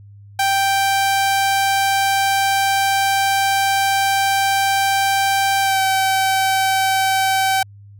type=tone with pitch glide; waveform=sawtooth; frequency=784 to 769.6 Hz; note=G5 to G5; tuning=0 to -32 cents; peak=-11 dBFS; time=0.39-7.63 s; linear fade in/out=5 ms; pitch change=-32 cents; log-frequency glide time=5.62-5.81 s; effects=added 101 Hz sine -39 dBFS peak until 7.99 s